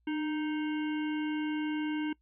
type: harmonic tone with a mistuned harmonic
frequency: 311.1 Hz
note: D#4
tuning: in tune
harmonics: 1 / 3 / 5 / 7 / 9 / 10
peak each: -30 / -44 / -44 / -46 / -47 / -54 dBFS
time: 0.07-2.13 s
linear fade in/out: 5 ms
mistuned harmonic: 1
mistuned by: -44 cents
effects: noise-tail reverb RT60 0.1 s tail -23 dB re dry + added 59 Hz sine -69 dBFS peak until 2.21 s